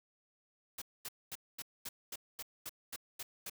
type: noise bursts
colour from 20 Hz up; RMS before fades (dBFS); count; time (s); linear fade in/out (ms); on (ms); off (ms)
white; -43; 11; 0.78-3.498; 5; 38; 230
effects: none